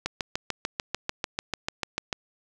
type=click train; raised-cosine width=0.2 ms; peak=-10 dBFS; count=15; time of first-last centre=0.06-2.128 s; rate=6.77 Hz; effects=none